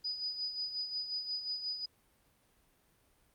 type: tone with tremolo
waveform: sine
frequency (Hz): 4962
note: D#8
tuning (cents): -6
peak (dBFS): -33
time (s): 0.04-1.86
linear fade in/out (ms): 10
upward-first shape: sine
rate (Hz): 5.6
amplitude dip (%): 60
effects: pink hiss -70 dBFS RMS until 3.34 s + Opus 48 kbps